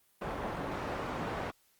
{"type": "low-pass noise", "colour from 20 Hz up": "white", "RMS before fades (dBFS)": -37, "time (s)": [0.21, 1.51], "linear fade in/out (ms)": 10, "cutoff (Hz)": 1000, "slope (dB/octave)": 12, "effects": ["white hiss -69 dBFS RMS until 1.79 s", "Opus 32 kbps"]}